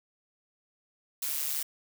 blue noise with amplitude modulation, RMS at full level -29 dBFS, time 1.22-1.63 s, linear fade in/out 5 ms, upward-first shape sine, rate 144 Hz, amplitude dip 70%, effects none

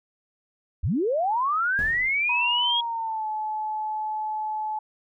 sine linear sweep, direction up, 51.91 to 3324 Hz, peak -21 dBFS, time 0.83-2.81 s, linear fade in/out 10 ms
brown noise with exponential decay, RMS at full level -31 dBFS, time 1.79-2.39 s, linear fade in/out 0 ms, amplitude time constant 130 ms
sine tone with pitch glide, 966 to 860.6 Hz, B5 to A5, -39 to -39 cents, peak -26 dBFS, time 2.29-4.79 s, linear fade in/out 5 ms, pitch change -200 cents, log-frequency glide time 2.68-3.27 s
effects none

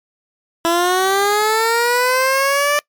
15% pulse linear sweep, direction up, 332.5 to 590 Hz, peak -7 dBFS, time 0.65-2.79 s, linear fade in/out 0 ms, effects noise-tail reverb RT60 0.1 s tail -24 dB re dry + MP3 96 kbps

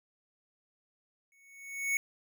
square tone with exponential growth, 2217 Hz, C#7, in tune, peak -26 dBFS, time 1.32-1.97 s, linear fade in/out 1 ms, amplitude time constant 140 ms, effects none

